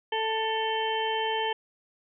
harmonic tone with a mistuned harmonic, 442.1 Hz, A4, 8 cents sharp, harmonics 1 / 2 / 4 / 5 / 6 / 7, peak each -31 / -29 / -35 / -41 / -41 / -33 dBFS, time 0.12-1.53 s, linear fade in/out 5 ms, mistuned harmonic 6, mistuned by +37 cents, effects none

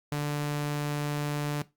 sawtooth tone, 146.83 Hz, D3, in tune, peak -24 dBFS, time 0.12-1.62 s, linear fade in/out 0 ms, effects noise-tail reverb RT60 0.2 s tail -17 dB re dry + Opus 48 kbps

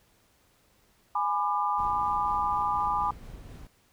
sine chord, G# diminished, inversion none, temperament just, 830.6 / 996.7 / 1196.1 Hz, G#5 / B5 / D6, 0 / +16 / +31 cents, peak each -29 dBFS, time 1.15-3.11 s, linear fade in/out 5 ms
brown noise with tremolo, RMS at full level -43 dBFS, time 1.78-3.67 s, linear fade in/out 2 ms, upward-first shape sine, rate 4.1 Hz, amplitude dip 25%
click train, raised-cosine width 3 ms, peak -37 dBFS, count 81, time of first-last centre 1.8-3.12 s, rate 60.6 Hz
effects pink hiss -65 dBFS RMS until 3.92 s

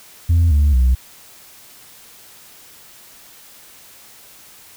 sine tone with pitch steps, 84.2 / 72.88 / 63.08 Hz, E2 / D2 / B1, +37 / -13 / +37 cents, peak -8 dBFS, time 0.29-0.95 s, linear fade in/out 10 ms, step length 220 ms, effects tanh soft clip ceiling -9 dBFS + white hiss -44 dBFS RMS until 4.76 s

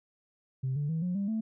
sine tone with pitch steps, 131.3 / 145.69 / 161.65 / 179.36 / 199.01 / 220.8 Hz, C3 / D3 / E3 / F3 / G3 / A3, +6 / -14 / -34 / +46 / +26 / +6 cents, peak -27 dBFS, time 0.63-1.41 s, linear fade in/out 10 ms, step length 130 ms, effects tanh soft clip ceiling -25 dBFS

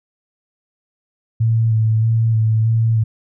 sine tone with vibrato, 111.9 Hz, A2, 30 cents sharp, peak -12 dBFS, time 1.4-3.04 s, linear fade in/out 10 ms, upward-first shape square, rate 1.6 Hz, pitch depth 22 cents each way, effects none

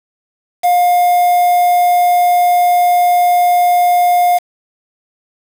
triangle tone with quantisation, 710 Hz, F5, 28 cents sharp, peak -6 dBFS, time 0.63-4.39 s, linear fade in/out 20 ms, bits 4, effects none

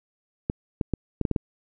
clicks, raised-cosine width 3 ms, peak -11 dBFS, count 7, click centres 0.499 / 0.812 / 0.937 / 1.213 / 1.252 / 1.313 / 1.362 s, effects none

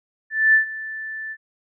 sine tone with ADSR envelope, 1760 Hz, A6, in tune, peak -10 dBFS, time 0.3-1.37 s, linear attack 240 ms, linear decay 110 ms, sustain -18 dB, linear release 55 ms, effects none

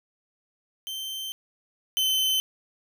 40% pulse tone pair in turn, 3111 / 3065 Hz, G7 / G7, -14 / -40 cents, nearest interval unison, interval 26 cents, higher first, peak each -31 / -21 dBFS, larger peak second, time 0.87-1.32 / 1.97-2.4 s, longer first, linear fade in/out 0 ms, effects none

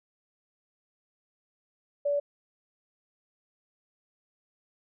sine tone, 575 Hz, D5, 37 cents flat, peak -24 dBFS, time 2.05-2.2 s, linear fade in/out 10 ms, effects none

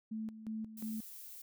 sine tone with tremolo, 219.4 Hz, A3, 5 cents flat, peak -37 dBFS, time 0.11-1.01 s, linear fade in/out 10 ms, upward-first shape square, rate 2.8 Hz, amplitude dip 70%
violet noise, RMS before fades -50 dBFS, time 0.77-1.42 s, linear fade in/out 5 ms
effects none

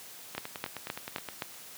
two click trains, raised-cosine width 0.3 ms, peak -21 / -16 dBFS, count 10 / 5, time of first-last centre 0.35-1.288 / 0.38-1.422 s, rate 9.6 / 3.84 Hz, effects white hiss -48 dBFS RMS until 1.77 s + high-pass 100 Hz 12 dB/octave

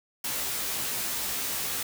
white noise with comb filter, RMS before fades -31 dBFS, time 0.24-1.83 s, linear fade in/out 5 ms, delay 15 ms, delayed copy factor +0.8, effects none

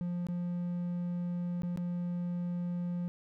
triangle tone with dropouts, 175.6 Hz, F3, 10 cents sharp, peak -30 dBFS, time 0.01-3.08 s, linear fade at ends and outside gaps 0 ms, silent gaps 0.268-0.286 / 1.62-1.633 / 1.761-1.774 s, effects none

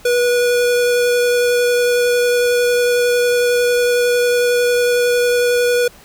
square tone with vibrato, 486.3 Hz, B4, 27 cents flat, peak -13 dBFS, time 0.05-5.88 s, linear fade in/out 5 ms, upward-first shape sine, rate 11 Hz, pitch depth 9 cents each way, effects pink hiss -44 dBFS RMS until 6.04 s

